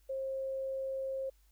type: tone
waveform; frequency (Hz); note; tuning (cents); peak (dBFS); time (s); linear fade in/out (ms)
sine; 534; C5; +35; -34; 0.09-1.3; 10
effects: added 50 Hz sine -63 dBFS peak until 1.51 s + white hiss -73 dBFS RMS until 1.51 s